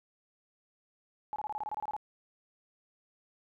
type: tone bursts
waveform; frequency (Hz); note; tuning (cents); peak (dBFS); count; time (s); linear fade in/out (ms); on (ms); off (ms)
sine; 849; G#5; +38; -33; 12; 1.33-1.965; 0; 30; 25
effects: none